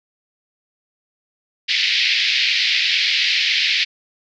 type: band-pass noise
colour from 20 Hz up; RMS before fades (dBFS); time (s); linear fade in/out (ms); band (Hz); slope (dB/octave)
pink; -18; 1.68-3.85; 20; 2000 to 4900; 48
effects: none